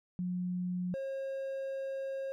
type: tone pair in turn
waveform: sine / triangle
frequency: 180 / 539.4 Hz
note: F#3 / C#5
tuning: -47 / -47 cents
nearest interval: octave + perfect fifth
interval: 1900 cents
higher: second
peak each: -32 / -33 dBFS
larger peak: first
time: 0.19-0.94 / 0.94-2.32 s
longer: second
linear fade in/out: 0 ms
effects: none